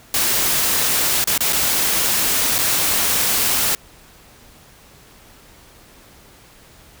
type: noise with dropouts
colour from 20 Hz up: white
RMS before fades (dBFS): -18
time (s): 0.14-3.75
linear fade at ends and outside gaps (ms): 1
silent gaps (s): 1.241-1.273 / 1.378-1.406 / 1.525-1.53 / 2.582-2.587
effects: pink hiss -47 dBFS RMS until 7 s